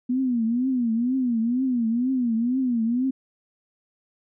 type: tone with vibrato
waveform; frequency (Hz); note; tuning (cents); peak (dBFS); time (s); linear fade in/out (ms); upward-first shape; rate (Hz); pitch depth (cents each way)
sine; 243.1; B3; -27; -20; 0.09-3.11; 10; triangle; 2.1; 170
effects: none